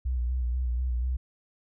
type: tone with vibrato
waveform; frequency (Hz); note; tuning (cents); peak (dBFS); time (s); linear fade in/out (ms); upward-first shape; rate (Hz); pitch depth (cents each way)
sine; 61.74; B1; 0; -25; 0.05-1.17; 10; square; 4.1; 45
effects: none